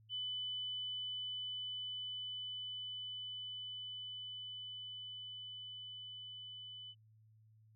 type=tone with level ramp; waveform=sine; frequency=3000 Hz; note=F#7; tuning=23 cents sharp; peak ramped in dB=-38 to -48 dBFS; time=0.09-6.95 s; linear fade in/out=50 ms; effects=added 109 Hz sine -63 dBFS peak until 7.75 s